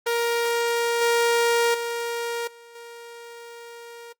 sawtooth tone with level steps, 469.3 Hz, A#4, 12 cents sharp, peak -17 / -14 / -22 / -41 / -35 dBFS, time 0.06-4.13 s, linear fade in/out 10 ms, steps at 1.01 / 1.74 / 2.47 / 2.75 s, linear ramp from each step 5 ms, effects noise-tail reverb RT60 0.1 s tail -21 dB re dry + Opus 24 kbps

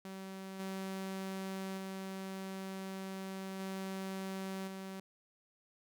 sawtooth tone with level steps, 191.4 Hz, G3, 41 cents flat, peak -40 / -35 / -37 / -35 / -39 dBFS, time 0.05-5 s, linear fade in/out 2 ms, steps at 0.59 / 1.77 / 3.59 / 4.67 s, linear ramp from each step 10 ms, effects none

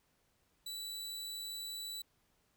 sawtooth tone, 3951 Hz, B7, in tune, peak -38 dBFS, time 0.66-2.02 s, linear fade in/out 5 ms, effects pink hiss -75 dBFS RMS until 2.56 s

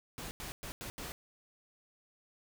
pink noise bursts at uneven times, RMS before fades -43 dBFS, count 5, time 0.18-0.31 / 0.4-0.52 / 0.63-0.72 / 0.81-0.9 / 0.98-1.12 s, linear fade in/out 0 ms, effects none

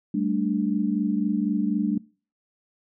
sine chord, G suspended second, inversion none, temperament equal, 196 / 220 / 293.7 Hz, G3 / A3 / D4, 0 / 0 / 0 cents, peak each -26 dBFS, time 0.14-1.98 s, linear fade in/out 5 ms, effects noise-tail reverb RT60 0.4 s tail -24 dB re dry

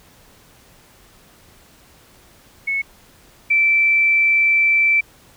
sine tone pair in turn, 2200 / 2331 Hz, C#7 / D7, -14 / -14 cents, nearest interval minor second, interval 100 cents, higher second, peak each -18 / -12 dBFS, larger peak second, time 2.67-2.82 / 3.5-5.01 s, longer second, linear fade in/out 10 ms, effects pink hiss -50 dBFS RMS until 5.36 s

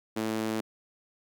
sawtooth tone with high-pass filter, 110 Hz, A2, in tune, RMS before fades -31 dBFS, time 0.16-0.61 s, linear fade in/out 10 ms, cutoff 270 Hz, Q 2, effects none

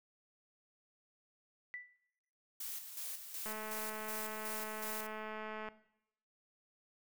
sine tone with exponential decay, 1975.5 Hz, B6, in tune, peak -39 dBFS, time 1.74-1.96 s, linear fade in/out 0 ms, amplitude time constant 47 ms
blue noise with tremolo, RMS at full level -43 dBFS, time 2.6-5.07 s, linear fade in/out 5 ms, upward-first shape square, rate 2.7 Hz, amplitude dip 55%
click train, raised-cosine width 0.5 ms, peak -30 dBFS, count 482, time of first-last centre 3.46-5.687 s, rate 216 Hz
effects noise-tail reverb RT60 0.8 s tail -17 dB re dry

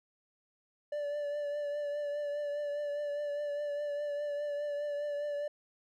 triangle tone with vibrato, 583 Hz, D5, 13 cents flat, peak -31 dBFS, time 0.92-5.48 s, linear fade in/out 5 ms, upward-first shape triangle, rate 4.9 Hz, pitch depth 30 cents each way, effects none

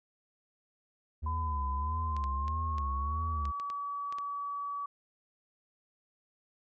triangle tone with vibrato, 74 Hz, D2, 14 cents sharp, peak -30 dBFS, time 1.22-3.52 s, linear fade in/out 20 ms, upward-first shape sine, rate 1.6 Hz, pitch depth 160 cents each way
sine tone with pitch glide, 1011 to 1141.4 Hz, B5 to D6, +40 to -50 cents, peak -34 dBFS, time 1.26-4.86 s, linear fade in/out 5 ms, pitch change +210 cents, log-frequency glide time 1.81-3.36 s
clicks, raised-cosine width 0.2 ms, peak -29 dBFS, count 9, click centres 2.166 / 2.24 / 2.481 / 2.783 / 3.454 / 3.599 / 3.701 / 4.125 / 4.185 s
effects none

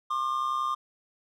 triangle tone pair together, 1069.1 / 1200 Hz, C6 / D6, +37 / +37 cents, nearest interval major second, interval 200 cents, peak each -29 / -26 dBFS, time 0.1-0.75 s, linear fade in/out 10 ms, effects none

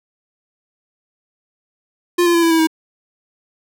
square tone with pitch steps, 350.8 / 344.4 / 338.1 / 331.9 / 325.8 / 319.8 Hz, F4 / F4 / E4 / E4 / E4 / D#4, +8 / -24 / +44 / +12 / -20 / +48 cents, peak -12 dBFS, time 2.18-2.672 s, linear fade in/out 10 ms, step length 82 ms, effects none

